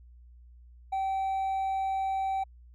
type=tone with hard clipping; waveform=sine; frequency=772 Hz; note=G5; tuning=27 cents flat; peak=-28 dBFS; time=0.92-2.44 s; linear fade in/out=10 ms; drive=2 dB; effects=added 60 Hz sine -50 dBFS peak until 2.74 s